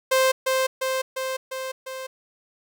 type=tone with echo; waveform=sawtooth; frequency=523.3 Hz; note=C5; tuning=in tune; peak=-13 dBFS; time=0.11-0.32 s; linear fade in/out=10 ms; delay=350 ms; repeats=5; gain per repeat=-3 dB; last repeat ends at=2.07 s; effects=none